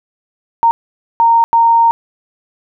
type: tone bursts at uneven times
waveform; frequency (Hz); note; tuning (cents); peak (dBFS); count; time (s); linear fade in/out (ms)
sine; 924; A#5; -16; -6; 3; 0.63-0.71 / 1.2-1.44 / 1.53-1.91; 0
effects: none